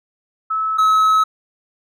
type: tone pair in turn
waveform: sine / triangle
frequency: 1300 / 1287.3 Hz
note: E6 / E6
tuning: -24 / -41 cents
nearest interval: unison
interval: 17 cents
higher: first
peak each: -17 / -9 dBFS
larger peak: second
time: 0.5-0.78 / 0.78-1.24 s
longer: second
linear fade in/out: 10 ms
effects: none